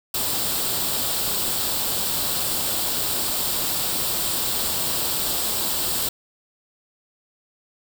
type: noise with comb filter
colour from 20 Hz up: white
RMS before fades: -24 dBFS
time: 0.14-6.09 s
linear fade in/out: 5 ms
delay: 0.24 ms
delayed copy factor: +0.55
effects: none